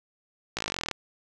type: slowing click train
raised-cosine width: 0.2 ms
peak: -12 dBFS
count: 17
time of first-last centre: 0.57-0.913 s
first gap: 17 ms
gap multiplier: 1.03
effects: none